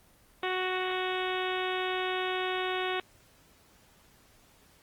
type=harmonic tone; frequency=370 Hz; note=F#4; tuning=in tune; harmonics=1 / 2 / 3 / 4 / 5 / 6 / 7 / 8 / 9 / 10; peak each=-33 / -36 / -38 / -39 / -40 / -41 / -41 / -42 / -43 / -43 dBFS; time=0.43-3 s; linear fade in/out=2 ms; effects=pink hiss -61 dBFS RMS until 4.82 s + Opus 24 kbps